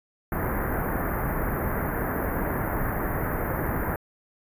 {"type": "band-stop noise", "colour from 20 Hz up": "pink", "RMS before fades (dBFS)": -27, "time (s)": [0.32, 3.96], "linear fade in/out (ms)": 2, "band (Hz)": [1900, 13000], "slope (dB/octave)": 48, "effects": ["resampled to 32000 Hz"]}